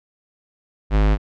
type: tone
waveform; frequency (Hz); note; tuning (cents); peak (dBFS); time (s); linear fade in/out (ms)
square; 51.7; G#1; -7; -14; 0.9-1.18; 50
effects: low-pass 3000 Hz 12 dB/octave